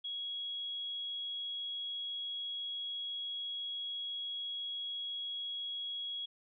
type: tone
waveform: sine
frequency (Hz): 3322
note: G#7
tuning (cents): 0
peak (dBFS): -37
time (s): 0.04-6.26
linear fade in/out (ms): 10
effects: none